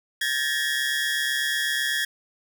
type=tone cluster; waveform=45% pulse; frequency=1594 / 1722 / 1870 / 3314 Hz; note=G6 / A6 / A#6 / G#7; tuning=+28 / -38 / +5 / -4 cents; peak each=-33 / -27 / -29 / -28 dBFS; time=0.21-2.05 s; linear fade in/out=5 ms; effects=none